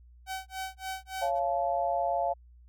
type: tone with tremolo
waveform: sawtooth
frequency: 761 Hz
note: F#5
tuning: 48 cents sharp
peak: -29 dBFS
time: 0.26-1.4 s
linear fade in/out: 50 ms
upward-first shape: sine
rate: 3.5 Hz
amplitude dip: 100%
type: chord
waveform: sine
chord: Db augmented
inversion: none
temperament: just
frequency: 554.4 / 693 / 866.2 Hz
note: Db5 / F5 / A5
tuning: 0 / -14 / -27 cents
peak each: -32 / -28 / -33 dBFS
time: 1.21-2.34 s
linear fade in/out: 20 ms
effects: added 60 Hz sine -52 dBFS peak until 2.68 s